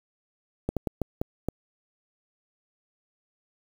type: slowing click train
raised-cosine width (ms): 2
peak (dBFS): -13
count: 6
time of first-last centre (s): 0.69-1.486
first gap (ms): 77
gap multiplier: 1.37
effects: 7-bit